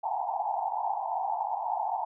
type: band-pass noise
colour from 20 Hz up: white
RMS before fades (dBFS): -31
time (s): 0.03-2.05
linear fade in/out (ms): 10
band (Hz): 710 to 920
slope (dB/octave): 96
effects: none